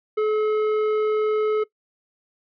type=tone with tanh clipping; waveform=sine; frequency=429 Hz; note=A4; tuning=44 cents flat; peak=-20 dBFS; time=0.17-1.64 s; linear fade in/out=10 ms; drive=10 dB; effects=noise-tail reverb RT60 0.1 s tail -20 dB re dry